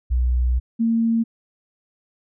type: tone pair in turn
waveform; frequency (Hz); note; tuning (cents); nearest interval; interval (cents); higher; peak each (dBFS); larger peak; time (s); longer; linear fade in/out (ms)
sine; 61.74 / 228.4; B1 / A#3; 0 / -35; octave + major seventh; 2265; second; -16; neither; 0.1-0.6 / 0.79-1.24; first; 20
effects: none